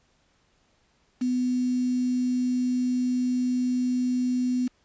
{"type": "tone with quantisation", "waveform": "sine", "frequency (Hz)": 250, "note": "B3", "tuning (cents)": 21, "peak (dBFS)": -22, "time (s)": [1.21, 4.68], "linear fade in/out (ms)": 10, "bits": 7, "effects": ["pink hiss -66 dBFS RMS until 4.84 s", "resampled to 16000 Hz"]}